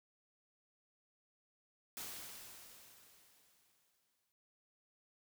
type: noise with exponential decay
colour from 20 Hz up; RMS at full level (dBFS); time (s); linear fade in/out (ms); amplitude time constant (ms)
white; -45; 1.97-4.32; 0; 510
effects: none